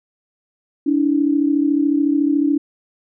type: tone pair together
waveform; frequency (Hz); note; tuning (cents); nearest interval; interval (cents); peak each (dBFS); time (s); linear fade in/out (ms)
sine; 286.2 / 320.1; D4 / D#4; -45 / +49; major second; 194; -15 / -19; 0.86-2.58; 10
effects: none